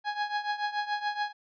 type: tone with tremolo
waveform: 30% pulse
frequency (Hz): 830.6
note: G#5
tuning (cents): 0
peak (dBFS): -23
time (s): 0.04-1.33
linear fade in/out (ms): 50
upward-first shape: triangle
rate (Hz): 7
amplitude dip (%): 85
effects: resampled to 11025 Hz